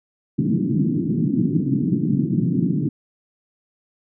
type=band-pass noise; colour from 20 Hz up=pink; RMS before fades=-20 dBFS; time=0.38-2.89 s; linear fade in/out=10 ms; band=130 to 320 Hz; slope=48 dB/octave; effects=none